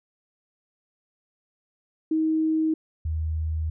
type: tone pair in turn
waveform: sine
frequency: 316.4 / 79.1 Hz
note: D#4 / D#2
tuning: +29 / +29 cents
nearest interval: 2 octaves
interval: 2400 cents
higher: first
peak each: -20 / -24 dBFS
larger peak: first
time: 2.11-2.74 / 3.05-3.7 s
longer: second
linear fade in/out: 5 ms
effects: none